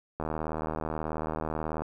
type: click train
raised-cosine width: 1 ms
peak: -18 dBFS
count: 128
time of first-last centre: 0.2-1.82 s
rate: 78.4 Hz
effects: 10-bit